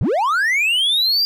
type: linear sweep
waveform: triangle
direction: up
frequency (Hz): 71 to 4835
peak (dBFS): -13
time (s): 0.01-1.25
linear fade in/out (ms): 0
effects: none